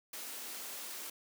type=high-pass noise; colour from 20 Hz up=white; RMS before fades=-44 dBFS; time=0.13-1.1 s; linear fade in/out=5 ms; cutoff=210 Hz; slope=48 dB/octave; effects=none